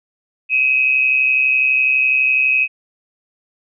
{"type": "tone with amplitude modulation", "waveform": "sine", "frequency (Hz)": 2542, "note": "D#7", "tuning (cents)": 36, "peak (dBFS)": -9, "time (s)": [0.49, 2.68], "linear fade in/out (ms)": 50, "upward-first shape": "sine", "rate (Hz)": 132, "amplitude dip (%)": 65, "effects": []}